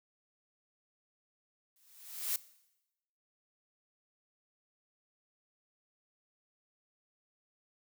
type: noise with exponential growth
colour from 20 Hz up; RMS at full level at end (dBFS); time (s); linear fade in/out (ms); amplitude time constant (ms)
blue; -31; 1.76-2.36; 2; 130
effects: noise-tail reverb RT60 0.9 s tail -19 dB re dry